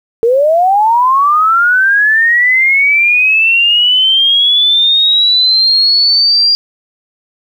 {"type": "linear sweep", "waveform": "sine", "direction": "up", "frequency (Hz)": [445.7, 4800], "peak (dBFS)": -6, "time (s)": [0.23, 6.55], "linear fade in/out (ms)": 0, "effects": ["7-bit"]}